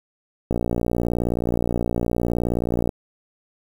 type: click train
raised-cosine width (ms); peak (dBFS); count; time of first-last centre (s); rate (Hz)
2; -9; 142; 0.51-2.892; 59.2
effects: 7-bit